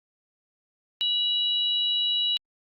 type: tone pair together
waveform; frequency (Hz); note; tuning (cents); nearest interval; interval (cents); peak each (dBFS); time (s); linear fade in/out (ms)
sine; 2920 / 3900; F#7 / B7; -24 / -23; perfect fourth; 501; -25; 1.01-2.37; 0
effects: Opus 48 kbps